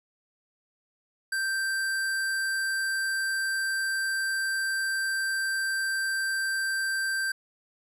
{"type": "tone", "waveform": "square", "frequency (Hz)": 1568, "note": "G6", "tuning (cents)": 0, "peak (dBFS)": -27, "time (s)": [1.32, 7.32], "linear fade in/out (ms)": 5, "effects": ["resampled to 32000 Hz"]}